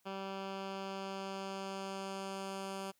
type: tone with low-pass filter sweep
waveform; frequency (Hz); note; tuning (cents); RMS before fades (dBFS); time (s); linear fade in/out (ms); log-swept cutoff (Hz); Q
10% pulse; 193.8; G3; -20; -42; 0.05-2.92; 20; 3500 to 11000; 0.89
effects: white hiss -75 dBFS RMS until 2.99 s + high-pass 60 Hz 12 dB/octave